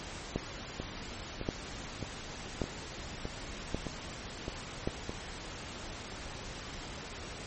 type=two click trains; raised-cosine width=2 ms; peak=-17 / -23 dBFS; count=5 / 8; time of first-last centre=0.36-4.875 / 0.8-5.094 s; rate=0.886 / 1.63 Hz; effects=pink hiss -43 dBFS RMS until 7.46 s + MP3 32 kbps